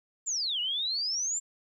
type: exponential two-way sweep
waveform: sine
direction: down then up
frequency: 7459 to 2842 to 7459 Hz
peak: -28 dBFS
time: 0.26-1.4 s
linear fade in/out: 20 ms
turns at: 0.6 s
effects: 11-bit